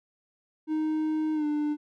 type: tone with pitch glide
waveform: triangle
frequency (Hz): 311.1 to 297.9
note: D#4 to D4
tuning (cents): 0 to +25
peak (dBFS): -23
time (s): 0.67-1.77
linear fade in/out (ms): 50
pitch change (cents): -75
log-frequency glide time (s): 1.34-1.45
effects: none